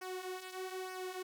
sawtooth tone with flanger, 371.6 Hz, F#4, 7 cents sharp, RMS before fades -43 dBFS, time 0.01-1.23 s, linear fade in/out 10 ms, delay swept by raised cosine 0.26 to 5.56 ms, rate 1.1 Hz, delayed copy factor -0.65, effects none

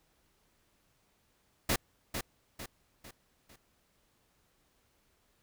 pink noise with echo, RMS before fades -29 dBFS, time 1.69-1.76 s, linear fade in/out 5 ms, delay 450 ms, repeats 4, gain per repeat -7 dB, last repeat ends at 3.56 s, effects pink hiss -72 dBFS RMS until 5.42 s

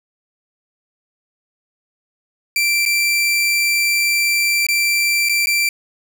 sawtooth tone with dropouts, 2349 Hz, D7, in tune, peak -11 dBFS, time 2.56-5.69 s, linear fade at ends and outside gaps 2 ms, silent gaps 2.853-2.86 / 4.667-4.686 / 5.288-5.294 / 5.459-5.47 s, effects none

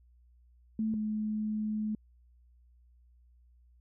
sine tone pair in turn, 219.2 / 214.3 Hz, A3 / A3, -6 / -45 cents, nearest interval unison, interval 39 cents, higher first, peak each -28 / -30 dBFS, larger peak first, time 0.79-0.94 / 0.94-1.95 s, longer second, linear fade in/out 2 ms, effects added 60 Hz sine -59 dBFS peak until 3.8 s

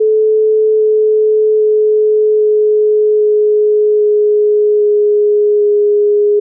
sine tone with pitch steps, 433.3 / 430.6 / 427.8 / 425.1 / 422.4 / 419.8 / 417.1 / 414.5 Hz, A4 / A4 / A4 / G#4 / G#4 / G#4 / G#4 / G#4, -27 / -37 / -49 / +40 / +29 / +19 / +7 / -3 cents, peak -7 dBFS, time 0-6.4 s, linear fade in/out 10 ms, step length 800 ms, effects none

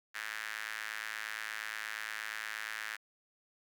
sawtooth tone with high-pass filter, 108.5 Hz, A2, 24 cents flat, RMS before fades -41 dBFS, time 0.14-2.97 s, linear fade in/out 20 ms, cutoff 1700 Hz, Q 3.5, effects none

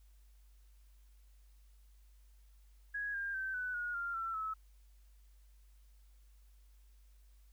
sine tone with pitch steps, 1661.2 / 1603.7 / 1548.2 / 1494.6 / 1442.8 / 1392.9 / 1344.6 / 1298.1 Hz, G#6 / G6 / G6 / F#6 / F#6 / F6 / E6 / E6, 0 / +39 / -22 / +17 / -44 / -5 / +34 / -27 cents, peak -36 dBFS, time 2.94-4.54 s, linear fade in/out 10 ms, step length 200 ms, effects added 50 Hz sine -59 dBFS peak until 7.52 s + white hiss -75 dBFS RMS until 7.52 s

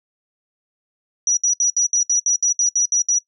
sine tone bursts, 5840 Hz, F#8, 24 cents flat, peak -14 dBFS, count 12, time 1.27-3.185 s, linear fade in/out 2 ms, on 100 ms, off 65 ms, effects noise-tail reverb RT60 0.1 s tail -21 dB re dry

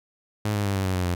sawtooth tone with pitch steps, 105.5 / 102.38 / 99.35 / 96.41 / 93.56 / 90.79 / 88.1 Hz, G#2 / G#2 / G2 / G2 / F#2 / F#2 / F2, +28 / -24 / +24 / -28 / +20 / -32 / +16 cents, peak -19 dBFS, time 0.45-1.15 s, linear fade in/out 5 ms, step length 100 ms, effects none

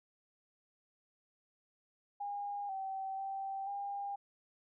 sine tone with pitch steps, 812 / 771 / 779 / 803 Hz, G#5 / G5 / G5 / G5, -39 / -29 / -11 / +41 cents, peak -37 dBFS, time 2.2-4.16 s, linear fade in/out 10 ms, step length 490 ms, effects none

